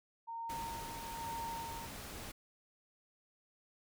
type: tone with tremolo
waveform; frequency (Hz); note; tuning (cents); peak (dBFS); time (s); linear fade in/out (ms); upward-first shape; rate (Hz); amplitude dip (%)
sine; 920; A#5; -23; -39; 0.27-1.87; 20; sine; 1.1; 55
type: noise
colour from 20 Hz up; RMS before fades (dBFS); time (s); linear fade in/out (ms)
pink; -47; 0.49-2.32; 10
effects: none